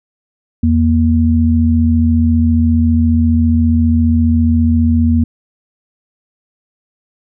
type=tone pair together; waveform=sine; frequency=83.6 / 236.1 Hz; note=E2 / A#3; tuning=+25 / +22 cents; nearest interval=octave + tritone; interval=1797 cents; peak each=-11 dBFS; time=0.63-5.24 s; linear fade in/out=5 ms; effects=none